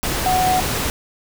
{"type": "tone in noise", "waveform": "sine", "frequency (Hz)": 740, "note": "F#5", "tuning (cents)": 0, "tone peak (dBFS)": -15, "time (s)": [0.26, 0.6], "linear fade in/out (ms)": 0, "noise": "pink", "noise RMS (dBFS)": -22, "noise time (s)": [0.03, 0.9], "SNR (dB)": 4, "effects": []}